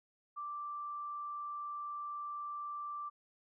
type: tone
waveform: sine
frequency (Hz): 1174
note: D6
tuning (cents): -1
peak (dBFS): -39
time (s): 0.36-3.1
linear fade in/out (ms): 20
effects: none